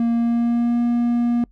triangle tone with pitch glide, 233.1 to 238.3 Hz, A#3 to A#3, 0 to +38 cents, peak -14 dBFS, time 0-1.44 s, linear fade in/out 2 ms, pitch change +38 cents, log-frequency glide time 0.11-0.81 s, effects noise-tail reverb RT60 0.1 s tail -25 dB re dry + added 45 Hz sine -49 dBFS peak until 1.51 s

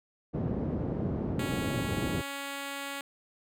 pink band-pass noise, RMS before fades -32 dBFS, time 0.33-2.22 s, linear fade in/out 20 ms, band 110 to 360 Hz, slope 12 dB/octave
5% pulse tone with pitch glide, 277.2 to 279.1 Hz, C#4 to C#4, 0 to +12 cents, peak -24 dBFS, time 1.39-3.01 s, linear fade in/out 2 ms, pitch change +12 cents, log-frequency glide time 2-2.3 s
effects none

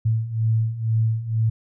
sine beating tone pair, 110.5 / 112.6 Hz, A2 / A2, +8 / +40 cents, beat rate 2.1 Hz, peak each -24 / -20 dBFS, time 0.05-1.5 s, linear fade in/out 10 ms, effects none

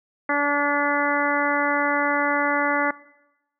harmonic tone, 288.3 Hz, D4, 32 cents flat, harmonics 1 / 2 / 3 / 4 / 5 / 6 / 7, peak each -27 / -27 / -27 / -27 / -27 / -27 / -27 dBFS, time 0.29-2.91 s, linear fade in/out 5 ms, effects noise-tail reverb RT60 0.9 s tail -20 dB re dry

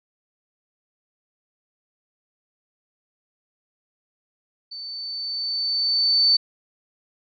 sine tone with level ramp, 4529 Hz, C#8, 36 cents sharp, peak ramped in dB -33 to -13 dBFS, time 4.71-6.37 s, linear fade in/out 10 ms, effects none

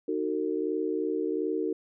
sine tone cluster, 308.5 / 371.2 / 452.6 Hz, D#4 / F#4 / A4, -15 / +6 / +49 cents, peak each -31 dBFS, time 0.08-1.73 s, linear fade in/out 5 ms, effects none

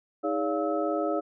sine tone cluster, 314.3 / 411.6 / 570 / 695 / 1297 Hz, D#4 / G#4 / C#5 / F5 / E6, +18 / -16 / +48 / -9 / -28 cents, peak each -30 / -32 / -30 / -32 / -35 dBFS, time 0.23-1.21 s, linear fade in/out 20 ms, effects none

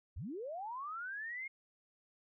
sine linear sweep, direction up, 51.91 to 2166 Hz, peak -40 dBFS, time 0.16-1.48 s, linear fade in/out 10 ms, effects none

